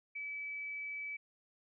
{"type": "tone", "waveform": "sine", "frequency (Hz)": 2297, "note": "D7", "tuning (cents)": -39, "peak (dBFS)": -39, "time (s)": [0.15, 1.17], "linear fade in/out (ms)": 10, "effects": []}